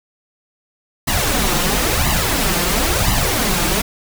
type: noise with flanger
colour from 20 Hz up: pink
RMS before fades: -17 dBFS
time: 1.07-3.82 s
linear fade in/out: 10 ms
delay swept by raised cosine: 1 to 5.8 ms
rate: 0.98 Hz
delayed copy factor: +0.75
effects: none